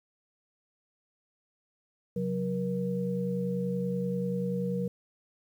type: tone cluster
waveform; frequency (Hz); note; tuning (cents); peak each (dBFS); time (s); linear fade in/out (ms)
sine; 133.1 / 183.5 / 475.5; C3 / F#3 / A#4; +30 / -14 / +34; -37 / -30 / -33; 2.16-4.88; 5
effects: 10-bit